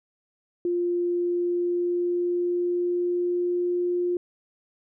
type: tone with pitch glide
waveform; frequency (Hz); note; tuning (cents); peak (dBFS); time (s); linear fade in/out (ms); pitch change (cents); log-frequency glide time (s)
sine; 350 to 353.7; F4 to F4; +4 to +22; -22; 0.65-4.17; 2; +18; 1.04-3.81
effects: none